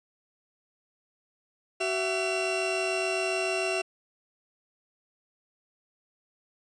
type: tone cluster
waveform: 40% pulse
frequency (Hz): 377.3 / 666 / 2731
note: F#4 / E5 / F7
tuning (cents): +34 / +18 / -39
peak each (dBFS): -30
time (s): 1.8-3.82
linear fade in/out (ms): 10
effects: resampled to 22050 Hz